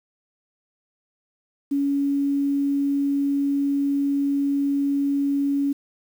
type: tone with quantisation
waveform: sine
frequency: 280.7 Hz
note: C#4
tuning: 22 cents sharp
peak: -19 dBFS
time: 1.71-5.73 s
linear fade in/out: 10 ms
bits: 8
effects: none